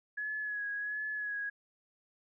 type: tone with vibrato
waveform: sine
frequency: 1685 Hz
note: G#6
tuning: 25 cents sharp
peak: -34 dBFS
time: 0.17-1.5 s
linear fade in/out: 10 ms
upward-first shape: sine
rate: 1.4 Hz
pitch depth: 32 cents each way
effects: none